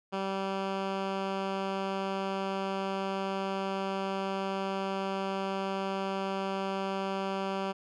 10% pulse tone with low-pass filter, 193.6 Hz, G3, 21 cents flat, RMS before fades -33 dBFS, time 0.12-7.73 s, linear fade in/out 20 ms, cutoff 3700 Hz, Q 0.63, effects none

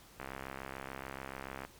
click train, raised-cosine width 0.5 ms, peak -26 dBFS, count 98, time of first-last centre 0.2-1.65 s, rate 66.9 Hz, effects pink hiss -58 dBFS RMS until 1.79 s + MP3 96 kbps

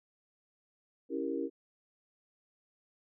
sine chord, C# diminished seventh, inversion none, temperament equal, 277.2 / 329.6 / 392 / 466.2 Hz, C#4 / E4 / G4 / Bb4, 0 / 0 / 0 / 0 cents, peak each -37 / -37 / -39 / -38 dBFS, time 1.09-1.5 s, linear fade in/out 50 ms, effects none

